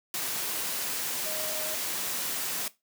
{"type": "tone in noise", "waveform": "sine", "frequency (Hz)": 622.3, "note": "D#5", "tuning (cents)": 0, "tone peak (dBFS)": -38, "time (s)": [1.26, 1.75], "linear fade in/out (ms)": 2, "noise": "white", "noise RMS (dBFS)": -32, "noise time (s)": [0.14, 2.68], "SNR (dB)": -9, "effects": ["noise-tail reverb RT60 0.2 s tail -17 dB re dry", "high-pass 150 Hz 12 dB/octave"]}